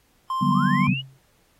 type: tone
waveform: triangle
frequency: 1050 Hz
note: C6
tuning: 6 cents sharp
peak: -21 dBFS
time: 0.3-0.87 s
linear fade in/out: 2 ms
type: chord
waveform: sine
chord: G major seventh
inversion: second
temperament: just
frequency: 147 / 183.75 / 196 / 245 Hz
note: D3 / F#3 / G3 / B3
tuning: +2 / -12 / 0 / -14 cents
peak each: -24 dBFS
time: 0.41-0.94 s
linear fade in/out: 10 ms
type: linear sweep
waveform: sine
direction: up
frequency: 923 to 2960 Hz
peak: -27 dBFS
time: 0.5-1.02 s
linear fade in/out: 20 ms
type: tone with exponential decay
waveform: sine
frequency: 133.6 Hz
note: C3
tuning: 36 cents sharp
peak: -18 dBFS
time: 0.88-1.19 s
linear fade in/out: 5 ms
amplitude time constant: 67 ms
effects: pink hiss -63 dBFS RMS until 1.59 s + AAC 48 kbps